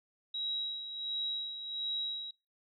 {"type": "tone with tremolo", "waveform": "sine", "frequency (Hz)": 3852, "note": "B7", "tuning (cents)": -44, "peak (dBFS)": -32, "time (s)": [0.34, 2.31], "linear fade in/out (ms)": 5, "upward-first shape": "sine", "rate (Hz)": 1.4, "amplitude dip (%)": 60, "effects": ["noise-tail reverb RT60 0.3 s tail -26 dB re dry"]}